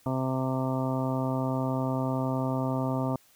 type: harmonic tone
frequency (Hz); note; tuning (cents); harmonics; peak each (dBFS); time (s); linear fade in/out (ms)
130.81; C3; 0; 1 / 2 / 3 / 4 / 5 / 6 / 7 / 8 / 9; -30 / -30 / -40 / -37 / -35 / -44 / -37 / -46 / -40; 0.06-3.16; 2
effects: white hiss -61 dBFS RMS until 3.35 s